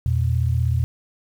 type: tone pair together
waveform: sine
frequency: 83.96 / 120.1 Hz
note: E2 / B2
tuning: +32 / -48 cents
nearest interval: tritone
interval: 620 cents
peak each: -20 dBFS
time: 0.06-0.84 s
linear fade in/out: 0 ms
effects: 8-bit